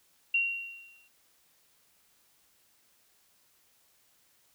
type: tone with exponential decay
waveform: sine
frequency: 2751 Hz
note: F7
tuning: 27 cents flat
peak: -22 dBFS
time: 0.34-1.08 s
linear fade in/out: 5 ms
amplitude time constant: 160 ms
effects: white hiss -67 dBFS RMS until 4.54 s